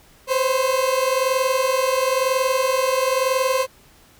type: tone pair together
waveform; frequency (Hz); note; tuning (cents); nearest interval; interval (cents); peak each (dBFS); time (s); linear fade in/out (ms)
30% pulse; 512 / 533; C5 / C5; -38 / +32; minor second; 70; -18; 0.27-3.67; 50
effects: pink hiss -52 dBFS RMS until 4.19 s